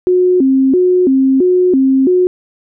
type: tone with vibrato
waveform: sine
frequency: 311.1 Hz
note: D#4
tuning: in tune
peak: -7 dBFS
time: 0.07-2.27 s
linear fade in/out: 0 ms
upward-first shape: square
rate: 1.5 Hz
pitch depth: 270 cents each way
effects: none